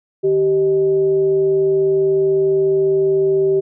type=tone with frequency modulation; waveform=sine; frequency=387.7 Hz; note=G4; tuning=19 cents flat; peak=-12 dBFS; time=0.23-3.61 s; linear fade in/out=20 ms; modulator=235 Hz; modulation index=0.28; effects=none